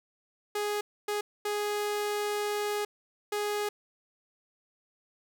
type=tone bursts at uneven times; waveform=sawtooth; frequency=415.3 Hz; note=G#4; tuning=in tune; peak=-25 dBFS; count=4; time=0.55-0.81 / 1.08-1.21 / 1.45-2.85 / 3.32-3.69 s; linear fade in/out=5 ms; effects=none